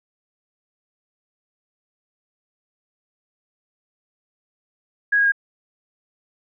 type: tone with pitch steps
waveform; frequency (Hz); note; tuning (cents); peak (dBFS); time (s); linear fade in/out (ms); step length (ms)
sine; 1655 / 1639.8 / 1624.7; G#6 / G#6 / G#6; -6 / -22 / -38; -14; 5.12-5.321; 10; 67
effects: none

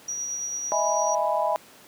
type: tone with tremolo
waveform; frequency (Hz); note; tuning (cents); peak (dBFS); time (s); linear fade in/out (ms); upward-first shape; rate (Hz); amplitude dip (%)
sine; 5780; F#8; -41; -27; 0.08-1.15; 5; sine; 9; 25
type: chord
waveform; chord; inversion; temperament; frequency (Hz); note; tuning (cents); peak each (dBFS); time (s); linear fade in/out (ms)
sine; E major seventh; third; equal with one note detuned; 619.7 / 659.3 / 830.6 / 987.8; D#5 / E5 / G#5 / B5; -7 / 0 / 0 / 0; -27; 0.72-1.56; 0
effects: pink hiss -50 dBFS RMS until 1.87 s + high-pass 200 Hz 12 dB/octave

